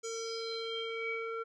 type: tone with low-pass filter sweep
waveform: square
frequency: 454.2 Hz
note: A#4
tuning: 45 cents flat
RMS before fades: -38 dBFS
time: 0.03-1.44 s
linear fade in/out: 20 ms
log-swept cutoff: 6900 to 1600 Hz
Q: 7.3
effects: none